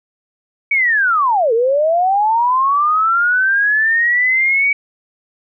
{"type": "linear two-way sweep", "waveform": "sine", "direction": "down then up", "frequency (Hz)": [2279, 440, 2279], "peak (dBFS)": -11, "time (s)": [0.71, 4.73], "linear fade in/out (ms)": 5, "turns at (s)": 1.53, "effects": []}